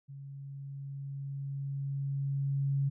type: tone with level ramp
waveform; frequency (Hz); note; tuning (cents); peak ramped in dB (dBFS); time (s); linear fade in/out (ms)
sine; 138.59; C#3; 0; -43 to -26; 0.08-2.9; 20
effects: none